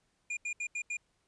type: tone bursts at uneven times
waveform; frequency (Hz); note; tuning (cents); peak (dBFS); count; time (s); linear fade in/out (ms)
square; 2419; D#7; -49; -34; 5; 0.3-0.37 / 0.45-0.53 / 0.6-0.67 / 0.75-0.82 / 0.9-0.97; 5
effects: pink hiss -75 dBFS RMS until 1.27 s + resampled to 22050 Hz